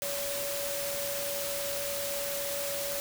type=tone in noise; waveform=sine; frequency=566 Hz; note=C#5; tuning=36 cents sharp; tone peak=-35 dBFS; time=0.02-3 s; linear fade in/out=0 ms; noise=white; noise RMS=-35 dBFS; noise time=0.02-3 s; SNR=-3 dB; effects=none